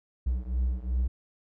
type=beating tone pair; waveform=triangle; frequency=61.1 / 63.8 Hz; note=B1 / C2; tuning=-18 / -43 cents; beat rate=2.7 Hz; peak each=-26 / -28 dBFS; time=0.26-1.08 s; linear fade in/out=10 ms; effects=none